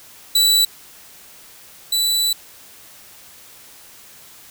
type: tone pair in turn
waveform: sawtooth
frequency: 3951 / 3965 Hz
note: B7 / B7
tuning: 0 / +6 cents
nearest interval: unison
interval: 6 cents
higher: second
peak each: -9 / -13 dBFS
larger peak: first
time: 0.35-0.65 / 1.92-2.33 s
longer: second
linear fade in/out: 5 ms
effects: white hiss -44 dBFS RMS until 4.5 s